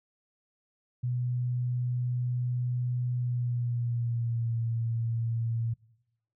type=tone with pitch glide; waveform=sine; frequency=123.47 to 115.2 Hz; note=B2 to A#2; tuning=0 to -20 cents; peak=-27 dBFS; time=1.03-5.74 s; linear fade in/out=10 ms; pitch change=-120 cents; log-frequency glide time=3.15-4.58 s; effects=noise-tail reverb RT60 0.9 s tail -23 dB re dry